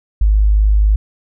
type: tone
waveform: sine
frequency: 51.8 Hz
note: G#1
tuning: 4 cents flat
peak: -8 dBFS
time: 0.21-0.96 s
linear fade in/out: 5 ms
effects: none